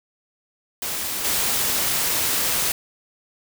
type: noise with level steps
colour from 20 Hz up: white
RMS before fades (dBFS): -27 / -22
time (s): 0.82-2.72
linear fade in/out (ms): 2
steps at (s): 1.24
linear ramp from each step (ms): 10
effects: none